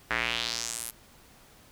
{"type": "tone with band-pass filter sweep", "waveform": "square", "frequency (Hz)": 58.27, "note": "A#1", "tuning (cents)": 0, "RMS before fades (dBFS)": -32, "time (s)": [0.1, 0.91], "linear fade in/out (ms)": 10, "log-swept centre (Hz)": [1700, 12000], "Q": 2.6, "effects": ["pink hiss -56 dBFS RMS until 1.71 s"]}